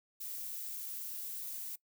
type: noise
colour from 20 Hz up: violet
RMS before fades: -42 dBFS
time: 0.2-1.76 s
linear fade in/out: 10 ms
effects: noise-tail reverb RT60 0.1 s tail -21 dB re dry